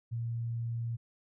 sine tone, 116.54 Hz, A#2, in tune, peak -32 dBFS, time 0.11-0.97 s, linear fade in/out 20 ms, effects none

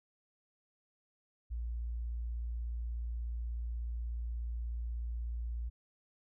sine tone, 58.27 Hz, A#1, in tune, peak -35 dBFS, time 1.5-5.7 s, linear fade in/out 20 ms, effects none

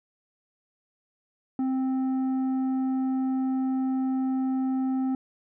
sine tone with tanh clipping, 262 Hz, C4, 2 cents sharp, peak -25 dBFS, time 1.59-5.15 s, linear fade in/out 2 ms, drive 7 dB, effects none

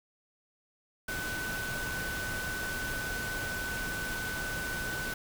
sine tone in noise, 1505 Hz, F#6, 29 cents sharp, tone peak -35 dBFS, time 1.08-5.14 s, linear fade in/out 5 ms, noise pink, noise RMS -38 dBFS, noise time 1.08-5.14 s, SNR 0 dB, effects none

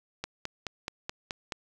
click train, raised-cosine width 0.2 ms, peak -16 dBFS, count 7, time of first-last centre 0.24-1.522 s, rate 4.68 Hz, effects none

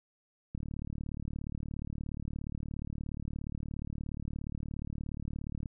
click train, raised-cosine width 5 ms, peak -26 dBFS, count 190, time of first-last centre 0.55-5.658 s, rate 37 Hz, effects none

